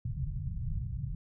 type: low-pass noise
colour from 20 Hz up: white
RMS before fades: -35 dBFS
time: 0.05-1.15 s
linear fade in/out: 5 ms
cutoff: 150 Hz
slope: 48 dB/octave
effects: none